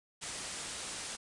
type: low-pass noise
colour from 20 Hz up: white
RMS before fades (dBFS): -42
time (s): 0.21-1.17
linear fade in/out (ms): 20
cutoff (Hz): 10000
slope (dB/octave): 96
effects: resampled to 24000 Hz